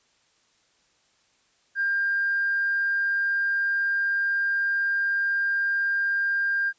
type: tone with tanh clipping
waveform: triangle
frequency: 1599 Hz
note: G6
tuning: 34 cents sharp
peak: -21 dBFS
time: 1.75-6.73 s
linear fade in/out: 50 ms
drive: 1 dB
effects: white hiss -65 dBFS RMS until 6.78 s + resampled to 16000 Hz